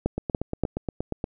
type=two click trains; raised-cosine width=2 ms; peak=-14 / -9 dBFS; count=10 / 3; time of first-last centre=0.18-1.241 / 0.06-0.636 s; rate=8.48 / 3.47 Hz; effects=none